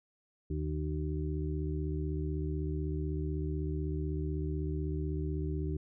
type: harmonic tone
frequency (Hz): 76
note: D#2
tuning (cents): -40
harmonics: 1 / 2 / 4 / 5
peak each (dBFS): -34 / -37 / -40 / -41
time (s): 0.5-5.77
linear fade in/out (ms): 5
effects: none